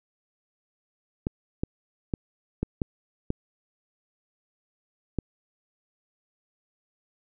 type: clicks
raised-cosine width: 3 ms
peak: -13 dBFS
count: 7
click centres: 1.269 / 1.635 / 2.138 / 2.63 / 2.818 / 3.304 / 5.187 s
effects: none